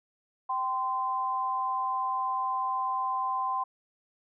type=tone pair together; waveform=sine; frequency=776 / 1032.3 Hz; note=G5 / C6; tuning=-18 / -24 cents; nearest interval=perfect fourth; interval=494 cents; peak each=-33 / -28 dBFS; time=0.49-3.64 s; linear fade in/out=10 ms; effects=none